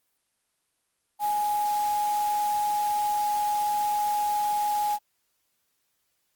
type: tone in noise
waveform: sine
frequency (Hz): 833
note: G#5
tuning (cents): +5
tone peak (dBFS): -23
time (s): 1.19-4.99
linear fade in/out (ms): 50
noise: white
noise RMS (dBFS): -39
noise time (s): 1.19-4.99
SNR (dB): +13
effects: white hiss -74 dBFS RMS until 6.35 s + Opus 32 kbps